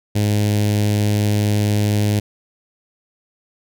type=tone with notch filter; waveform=sawtooth; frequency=104.3 Hz; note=G#2; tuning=8 cents sharp; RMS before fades=-17 dBFS; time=0.15-2.2 s; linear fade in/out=10 ms; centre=1200 Hz; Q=0.67; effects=none